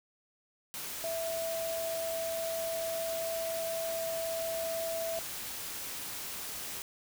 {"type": "tone in noise", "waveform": "sine", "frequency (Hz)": 659.3, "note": "E5", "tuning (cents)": 0, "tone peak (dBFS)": -33, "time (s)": [1.04, 5.19], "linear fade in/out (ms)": 0, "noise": "white", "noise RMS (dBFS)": -40, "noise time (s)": [0.74, 6.82], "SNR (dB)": 4, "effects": []}